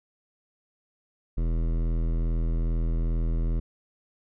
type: tone with hard clipping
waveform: sine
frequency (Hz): 41.2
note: E1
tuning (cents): 0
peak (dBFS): -25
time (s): 1.37-3.6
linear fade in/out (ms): 10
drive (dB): 16
effects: none